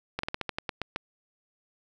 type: slowing click train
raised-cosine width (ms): 0.3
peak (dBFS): -14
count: 10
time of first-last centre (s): 0.19-0.961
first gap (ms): 44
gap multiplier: 1.16
effects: none